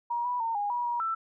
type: tone with pitch steps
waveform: sine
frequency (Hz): 950 / 982 / 912 / 819 / 966 / 955 / 1330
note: A#5 / B5 / A#5 / G#5 / B5 / A#5 / E6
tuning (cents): +33 / -10 / -38 / -24 / -39 / +42 / +15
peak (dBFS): -27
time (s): 0.1-1.15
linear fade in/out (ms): 10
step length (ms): 150
effects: none